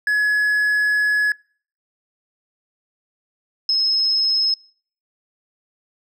triangle / sine tone pair in turn, 1692 / 5171 Hz, G#6 / E8, +32 / -34 cents, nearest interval octave + perfect fifth, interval 1934 cents, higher second, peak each -14 / -15 dBFS, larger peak first, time 0.07-1.32 / 3.69-4.54 s, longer first, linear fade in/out 2 ms, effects noise-tail reverb RT60 0.5 s tail -26 dB re dry

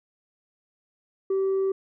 sine tone with tanh clipping, 385.9 Hz, G4, 27 cents flat, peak -22 dBFS, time 1.3-1.72 s, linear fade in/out 5 ms, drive 1 dB, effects none

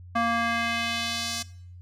square tone with band-pass filter sweep, 232.2 Hz, A#3, 7 cents flat, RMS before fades -27 dBFS, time 0.15-1.43 s, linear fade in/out 10 ms, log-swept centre 1100 to 5900 Hz, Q 1.3, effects noise-tail reverb RT60 0.6 s tail -20 dB re dry + added 89 Hz sine -42 dBFS peak until 1.81 s

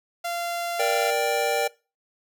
sawtooth tone, 690 Hz, F5, 21 cents flat, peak -23 dBFS, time 0.24-1.11 s, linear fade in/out 10 ms
square chord, G minor, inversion first, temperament just, 470.4 / 588 / 784 Hz, Bb4 / D5 / G5, +16 / +2 / 0 cents, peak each -27 dBFS, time 0.79-1.68 s, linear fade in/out 10 ms
effects noise-tail reverb RT60 0.3 s tail -22 dB re dry

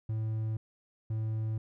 triangle tone pair in turn, 110 / 110 Hz, A2 / A2, 0 / 0 cents, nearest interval unison, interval 0 cents, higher neither, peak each -28 dBFS, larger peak neither, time 0.09-0.57 / 1.1-1.58 s, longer neither, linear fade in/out 5 ms, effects none

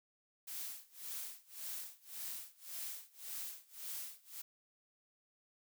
blue noise with tremolo, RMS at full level -43 dBFS, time 0.47-4.42 s, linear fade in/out 10 ms, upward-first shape sine, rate 1.8 Hz, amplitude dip 95%, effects none

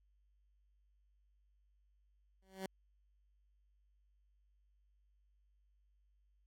15% pulse tone with exponential growth, 190.6 Hz, G3, 48 cents flat, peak -31 dBFS, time 2.42-2.66 s, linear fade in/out 2 ms, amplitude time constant 51 ms, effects added 50 Hz sine -70 dBFS peak until 6.46 s + AAC 64 kbps

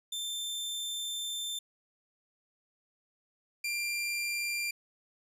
sawtooth tone pair in turn, 3564 / 2379 Hz, A7 / D7, +22 / +22 cents, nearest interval perfect fifth, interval 700 cents, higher first, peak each -31 / -28 dBFS, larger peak second, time 0.12-1.59 / 3.64-4.71 s, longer first, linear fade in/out 5 ms, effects resampled to 32000 Hz

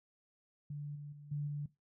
sine tone with level steps, 146 Hz, D3, 10 cents flat, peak -39 / -43 / -49 / -34 / -36 dBFS, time 0.7-1.66 s, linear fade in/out 5 ms, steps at 0.95 / 1.12 / 1.31 / 1.47 s, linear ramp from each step 10 ms, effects noise-tail reverb RT60 0.2 s tail -18 dB re dry

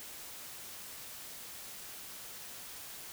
silence, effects white hiss -47 dBFS RMS until 3.12 s

